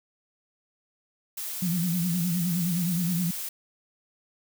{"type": "noise", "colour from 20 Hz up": "blue", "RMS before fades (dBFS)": -34, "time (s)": [1.37, 3.49], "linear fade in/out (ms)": 5}
{"type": "tone with vibrato", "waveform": "sine", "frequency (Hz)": 174.61, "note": "F3", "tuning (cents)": 0, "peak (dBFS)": -24, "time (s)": [1.62, 3.31], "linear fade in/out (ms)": 5, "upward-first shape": "sine", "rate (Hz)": 9.6, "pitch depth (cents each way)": 97}
{"effects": []}